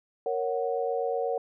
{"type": "chord", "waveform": "sine", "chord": "F# major", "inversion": "first", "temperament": "equal", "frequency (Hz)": [466.2, 554.4, 740], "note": ["A#4", "C#5", "F#5"], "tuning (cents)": [0, 0, 0], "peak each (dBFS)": [-29, -31, -32], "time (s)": [0.26, 1.38], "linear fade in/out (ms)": 2, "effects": []}